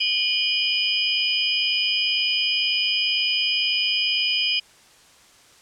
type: tone cluster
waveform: sine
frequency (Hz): 2443 / 2948 / 3149 / 4989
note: D#7 / F#7 / G7 / D#8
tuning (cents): -32 / -7 / +7 / +4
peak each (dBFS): -25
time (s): 0-4.6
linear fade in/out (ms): 10
effects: white hiss -52 dBFS RMS until 5.61 s + low-pass 8000 Hz 12 dB/octave